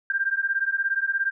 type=beating tone pair; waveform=sine; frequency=1580 / 1597 Hz; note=G6 / G6; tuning=+13 / +32 cents; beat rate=17 Hz; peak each=-25 dBFS; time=0.1-1.31 s; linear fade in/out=2 ms; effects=none